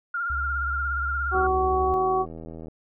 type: tone with vibrato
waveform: sine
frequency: 1396 Hz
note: F6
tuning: 1 cent flat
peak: -25 dBFS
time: 0.14-1.47 s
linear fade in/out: 5 ms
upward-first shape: triangle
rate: 17 Hz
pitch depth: 53 cents each way
type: tone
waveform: sine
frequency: 69.3 Hz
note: C#2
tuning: in tune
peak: -29 dBFS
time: 0.3-1.94 s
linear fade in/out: 0 ms
type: harmonic tone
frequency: 375.1 Hz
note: F#4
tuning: 24 cents sharp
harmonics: 1 / 2 / 3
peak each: -24 / -24 / -26 dBFS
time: 1.31-2.26 s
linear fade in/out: 50 ms
type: click train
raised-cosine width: 2 ms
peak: -26 dBFS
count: 109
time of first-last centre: 1.35-2.683 s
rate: 81 Hz
effects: none